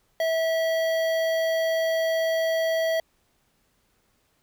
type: tone with notch filter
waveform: square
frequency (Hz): 651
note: E5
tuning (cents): -22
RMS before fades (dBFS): -24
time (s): 0.2-3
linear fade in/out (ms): 2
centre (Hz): 8400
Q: 0.67
effects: pink hiss -68 dBFS RMS until 4.42 s